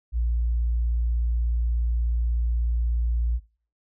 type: tone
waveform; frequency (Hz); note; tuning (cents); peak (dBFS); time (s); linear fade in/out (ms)
sine; 58.27; A#1; 0; -20; 0.12-3.4; 50
effects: noise-tail reverb RT60 0.4 s tail -19 dB re dry + tanh soft clip ceiling -17 dBFS